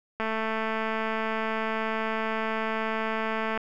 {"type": "click train", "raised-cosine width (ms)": 0.5, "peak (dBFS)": -15, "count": 747, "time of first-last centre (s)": [0.2, 3.576], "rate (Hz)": 221, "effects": []}